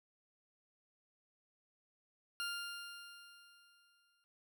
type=tone with exponential decay; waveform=20% pulse; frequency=1400 Hz; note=F6; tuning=4 cents sharp; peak=-32 dBFS; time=2.4-4.24 s; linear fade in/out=0 ms; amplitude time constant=400 ms; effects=none